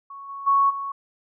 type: tone with level steps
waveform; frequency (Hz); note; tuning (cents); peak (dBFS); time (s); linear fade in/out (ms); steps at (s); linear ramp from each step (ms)
sine; 1108.7; C#6; 0; -36 / -32 / -15 / -27; 0.1-0.92; 5; 0.28 / 0.46 / 0.69; 20
effects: none